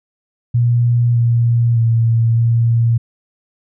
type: tone with pitch steps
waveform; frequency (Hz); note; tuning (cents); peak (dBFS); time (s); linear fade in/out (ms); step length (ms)
sine; 119.7 / 117.9 / 114.9 / 116.4; A#2 / A#2 / A#2 / A#2; +46 / +20 / -25 / -2; -10; 0.54-2.98; 10; 610
effects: none